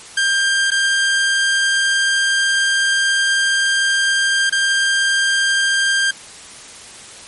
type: tone with dropouts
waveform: sawtooth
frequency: 1591 Hz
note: G6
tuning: 25 cents sharp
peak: -10 dBFS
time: 0.17-6.11 s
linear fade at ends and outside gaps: 5 ms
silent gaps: 0.705-0.716 / 4.497-4.523 s
effects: white hiss -37 dBFS RMS until 7.27 s + MP3 48 kbps